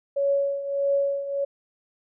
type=tone with tremolo; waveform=sine; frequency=559 Hz; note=C#5; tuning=14 cents sharp; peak=-18 dBFS; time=0.16-1.45 s; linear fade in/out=10 ms; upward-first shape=triangle; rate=1.6 Hz; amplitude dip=75%; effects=none